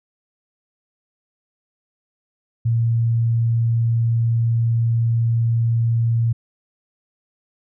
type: tone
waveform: sine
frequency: 115.7 Hz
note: A#2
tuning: 13 cents flat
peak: -15 dBFS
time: 2.65-6.33 s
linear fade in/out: 10 ms
effects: none